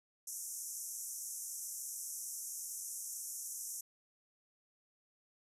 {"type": "band-pass noise", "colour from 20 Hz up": "pink", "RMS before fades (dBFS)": -44, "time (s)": [0.27, 3.81], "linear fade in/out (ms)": 5, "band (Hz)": [5700, 13000], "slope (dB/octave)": 96, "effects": []}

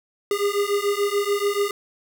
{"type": "beating tone pair", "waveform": "square", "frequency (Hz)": [402.7, 409.6], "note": ["G4", "G#4"], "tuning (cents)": [47, -24], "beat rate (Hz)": 6.9, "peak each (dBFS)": -24, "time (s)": [0.31, 1.71], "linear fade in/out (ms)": 2, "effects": ["10-bit"]}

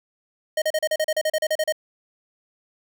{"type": "tone bursts", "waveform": "square", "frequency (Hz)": 622.3, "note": "D#5", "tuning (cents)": 0, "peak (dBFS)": -20, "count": 14, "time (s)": [0.57, 1.724], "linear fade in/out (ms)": 5, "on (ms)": 49, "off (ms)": 36, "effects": []}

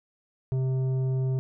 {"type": "tone with tanh clipping", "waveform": "sine", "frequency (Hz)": 130.81, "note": "C3", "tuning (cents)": 0, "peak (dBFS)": -25, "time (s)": [0.52, 1.39], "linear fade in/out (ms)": 0, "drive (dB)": 9, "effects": []}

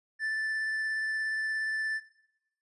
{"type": "tone with vibrato", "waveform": "triangle", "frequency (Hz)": 1760, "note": "A6", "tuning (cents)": 0, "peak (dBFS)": -27, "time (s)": [0.19, 2.01], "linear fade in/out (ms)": 50, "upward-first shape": "triangle", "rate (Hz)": 17, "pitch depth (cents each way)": 8, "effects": ["noise-tail reverb RT60 0.8 s tail -18 dB re dry", "resampled to 24000 Hz"]}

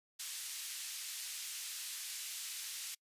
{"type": "band-pass noise", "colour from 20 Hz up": "white", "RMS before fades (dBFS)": -44, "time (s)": [0.19, 2.95], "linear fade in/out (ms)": 10, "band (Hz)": [2500, 10000], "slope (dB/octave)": 12, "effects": ["noise-tail reverb RT60 0.1 s tail -26 dB re dry", "resampled to 32000 Hz"]}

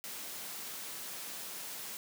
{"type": "high-pass noise", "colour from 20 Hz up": "white", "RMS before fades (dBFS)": -43, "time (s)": [0.04, 1.97], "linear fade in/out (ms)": 0, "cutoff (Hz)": 140, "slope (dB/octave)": 24, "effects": []}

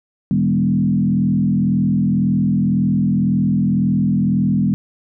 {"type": "tone with frequency modulation", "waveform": "sine", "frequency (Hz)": 196, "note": "G3", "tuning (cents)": 0, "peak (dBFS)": -13, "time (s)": [0.31, 4.74], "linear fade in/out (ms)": 0, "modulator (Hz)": 41.9, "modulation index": 1.3, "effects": []}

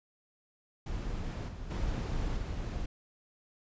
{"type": "noise with level steps", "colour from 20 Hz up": "brown", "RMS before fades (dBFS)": [-36, -42, -33, -36], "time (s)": [0.86, 2.86], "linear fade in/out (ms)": 5, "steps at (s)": [1.48, 1.7, 2.36], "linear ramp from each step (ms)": 10, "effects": ["resampled to 16000 Hz"]}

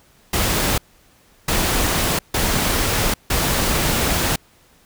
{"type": "noise bursts at uneven times", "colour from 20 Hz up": "pink", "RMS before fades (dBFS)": -19, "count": 4, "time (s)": [[0.33, 0.78], [1.48, 2.19], [2.34, 3.14], [3.3, 4.36]], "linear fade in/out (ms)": 5, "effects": ["pink hiss -54 dBFS RMS until 4.85 s"]}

